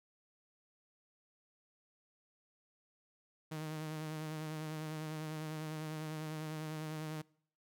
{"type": "tone with vibrato", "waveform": "sawtooth", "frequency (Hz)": 155.56, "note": "D#3", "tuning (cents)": 0, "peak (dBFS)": -36, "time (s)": [3.51, 7.22], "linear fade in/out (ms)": 10, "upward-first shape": "sine", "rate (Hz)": 10, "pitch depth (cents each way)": 28, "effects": ["noise-tail reverb RT60 0.6 s tail -24 dB re dry"]}